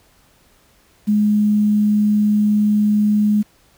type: tone with quantisation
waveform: sine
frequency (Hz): 209.5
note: G#3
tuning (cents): +15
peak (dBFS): -12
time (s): 1.07-3.43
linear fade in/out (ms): 20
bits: 7
effects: pink hiss -55 dBFS RMS until 3.77 s